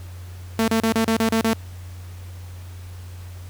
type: tone bursts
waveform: sawtooth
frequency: 224.4 Hz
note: A3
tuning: 34 cents sharp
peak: -13 dBFS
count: 8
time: 0.59-1.533 s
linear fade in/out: 2 ms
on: 89 ms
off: 33 ms
effects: added 90 Hz sine -34 dBFS peak until 3.49 s + pink hiss -48 dBFS RMS until 3.49 s